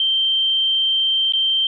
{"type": "tone with dropouts", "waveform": "sine", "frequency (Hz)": 3136, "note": "G7", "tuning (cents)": 0, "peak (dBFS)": -15, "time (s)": [0, 1.67], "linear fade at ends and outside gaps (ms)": 2, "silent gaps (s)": [1.323, 1.335], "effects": []}